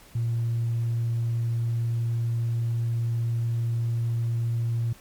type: tone with tanh clipping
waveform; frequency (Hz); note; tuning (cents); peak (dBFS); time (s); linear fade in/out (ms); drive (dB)
triangle; 116.54; A#2; 0; -23; 0.15-4.93; 5; 5
effects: pink hiss -52 dBFS RMS until 5 s + MP3 96 kbps